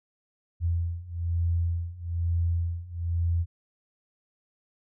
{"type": "beating tone pair", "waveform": "sine", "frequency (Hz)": [84.4, 85.5], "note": ["E2", "F2"], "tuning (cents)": [41, -36], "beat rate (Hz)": 1.1, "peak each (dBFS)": [-29, -27], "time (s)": [0.6, 3.46], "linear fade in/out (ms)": 50, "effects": []}